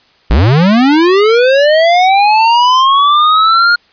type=linear sweep; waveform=square; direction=up; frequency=46.01 to 1430 Hz; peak=-6 dBFS; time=0.3-3.76 s; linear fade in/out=10 ms; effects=white hiss -49 dBFS RMS until 3.92 s + resampled to 11025 Hz